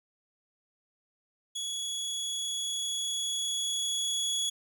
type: tone with level ramp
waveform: 25% pulse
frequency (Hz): 3367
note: G#7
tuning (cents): +23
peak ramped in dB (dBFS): -29 to -24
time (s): 1.55-4.5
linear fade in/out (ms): 10
effects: none